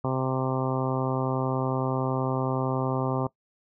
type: harmonic tone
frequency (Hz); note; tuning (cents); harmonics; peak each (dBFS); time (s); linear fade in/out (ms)
130.81; C3; 0; 1 / 2 / 3 / 4 / 5 / 6 / 7 / 8 / 9; -28 / -31 / -33 / -34 / -35 / -36 / -36 / -37 / -38; 0.04-3.27; 5
effects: noise-tail reverb RT60 0.1 s tail -20 dB re dry